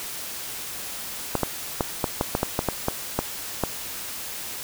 clicks, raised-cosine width 1 ms, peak -7 dBFS, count 12, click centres 1.353 / 1.433 / 1.808 / 2.042 / 2.211 / 2.351 / 2.431 / 2.591 / 2.687 / 2.884 / 3.19 / 3.637 s, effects white hiss -34 dBFS RMS until 4.63 s

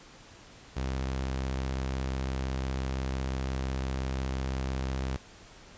sawtooth tone with vibrato, 65.8 Hz, C2, 10 cents sharp, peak -26 dBFS, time 0.76-5.17 s, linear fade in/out 10 ms, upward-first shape sine, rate 16 Hz, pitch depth 26 cents each way, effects pink hiss -52 dBFS RMS until 5.77 s + resampled to 16000 Hz

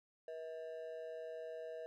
triangle ring-modulated tone, 562 Hz, C#5, 24 cents sharp, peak -39 dBFS, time 0.28-1.86 s, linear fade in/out 0 ms, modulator 79.9 Hz, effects none

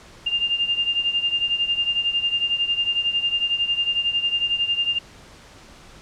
sine beating tone pair, 2800 / 2811 Hz, F7 / F7, +4 / +11 cents, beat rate 11 Hz, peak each -21 / -25 dBFS, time 0.26-4.99 s, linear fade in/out 10 ms, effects pink hiss -46 dBFS RMS until 6.01 s + low-pass 7000 Hz 12 dB/octave

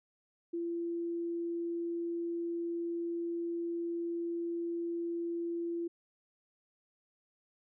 sine tone, 339.9 Hz, F4, 47 cents flat, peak -33 dBFS, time 0.53-5.88 s, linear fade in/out 10 ms, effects none

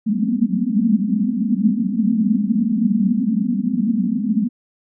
white band-pass noise, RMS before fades -18 dBFS, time 0.06-4.49 s, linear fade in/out 20 ms, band 190 to 250 Hz, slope 96 dB/octave, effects none

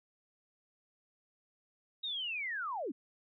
sine linear sweep, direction down, 3816 to 220 Hz, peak -35 dBFS, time 2.03-2.92 s, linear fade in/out 10 ms, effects none

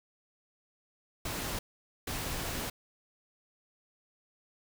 pink noise bursts at uneven times, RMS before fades -36 dBFS, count 2, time 1.25-1.59 / 2.07-2.7 s, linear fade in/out 5 ms, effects none

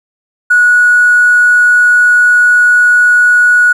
triangle tone with hard clipping, 1462 Hz, F#6, 21 cents flat, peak -4 dBFS, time 0.5-3.73 s, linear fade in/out 10 ms, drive 3 dB, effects none

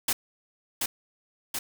white noise with echo, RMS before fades -25 dBFS, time 0.08-0.13 s, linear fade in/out 5 ms, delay 730 ms, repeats 2, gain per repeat -3 dB, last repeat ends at 1.59 s, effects none

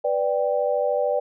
sine chord, G major, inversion first, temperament equal, 493.9 / 587.3 / 784 Hz, B4 / D5 / G5, 0 / 0 / 0 cents, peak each -24 / -22 / -28 dBFS, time 0.04-1.2 s, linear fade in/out 10 ms, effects none

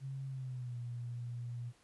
sine tone with pitch glide, 134.9 to 120.18 Hz, C#3 to B2, -47 to -47 cents, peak -39 dBFS, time 0-1.73 s, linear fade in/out 50 ms, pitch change -200 cents, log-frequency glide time 0.27-0.77 s, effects pink hiss -68 dBFS RMS until 1.83 s + resampled to 24000 Hz

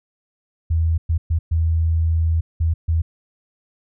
sine tone bursts at uneven times, 81.6 Hz, E2, 17 cents flat, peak -15 dBFS, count 6, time 0.7-0.98 / 1.09-1.18 / 1.3-1.39 / 1.51-2.41 / 2.6-2.74 / 2.88-3.02 s, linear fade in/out 10 ms, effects none

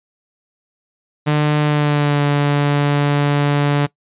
sawtooth tone with pitch glide, 149.6 to 144.42 Hz, D3 to D3, +32 to -29 cents, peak -9 dBFS, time 1.26-3.87 s, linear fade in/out 20 ms, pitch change -61 cents, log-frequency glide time 1.62-2.22 s, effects noise-tail reverb RT60 0.1 s tail -20 dB re dry + resampled to 8000 Hz

